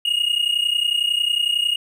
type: tone pair together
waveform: triangle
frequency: 2849 / 2880 Hz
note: F7 / F#7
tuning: +34 / -47 cents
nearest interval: unison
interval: 19 cents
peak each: -19 dBFS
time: 0.05-1.76 s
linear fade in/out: 5 ms
effects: none